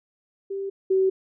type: tone pair in turn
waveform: sine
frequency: 392 / 380.6 Hz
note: G4 / F#4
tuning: 0 / +49 cents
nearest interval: minor second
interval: 51 cents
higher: first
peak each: -27 / -17 dBFS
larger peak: second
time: 0.5-0.7 / 0.9-1.1 s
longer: neither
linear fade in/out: 10 ms
effects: none